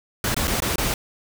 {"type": "noise with dropouts", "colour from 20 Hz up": "pink", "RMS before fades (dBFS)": -23, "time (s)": [0.24, 0.94], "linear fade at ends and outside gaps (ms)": 2, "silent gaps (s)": [[0.345, 0.365], [0.473, 0.478], [0.603, 0.621], [0.758, 0.781]], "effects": []}